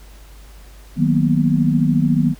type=chord; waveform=sine; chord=B major seventh; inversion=first; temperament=equal with one note detuned; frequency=156.1 / 185 / 233.1 / 246.9 Hz; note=D#3 / F#3 / A#3 / B3; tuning=+6 / 0 / 0 / 0 cents; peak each=-17 / -20 / -20 / -18 dBFS; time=0.96-2.35 s; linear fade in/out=50 ms; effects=added 50 Hz sine -39 dBFS peak until 2.39 s + pink hiss -48 dBFS RMS until 2.39 s